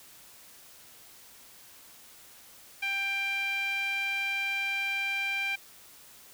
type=tone with band-pass filter; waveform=sawtooth; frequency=790 Hz; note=G5; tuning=13 cents sharp; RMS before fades=-31 dBFS; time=2.82-5.56 s; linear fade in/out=10 ms; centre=2400 Hz; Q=4.5; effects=white hiss -53 dBFS RMS until 6.33 s